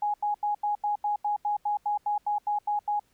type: tone bursts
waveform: sine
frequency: 830.6 Hz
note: G#5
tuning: in tune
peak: -24 dBFS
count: 15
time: 0.02-2.996 s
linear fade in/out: 5 ms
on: 120 ms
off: 84 ms
effects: pink hiss -68 dBFS RMS until 3.13 s